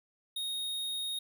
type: tone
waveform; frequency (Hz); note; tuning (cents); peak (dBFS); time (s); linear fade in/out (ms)
square; 3729; A#7; 0; -34; 0.36-1.19; 5
effects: none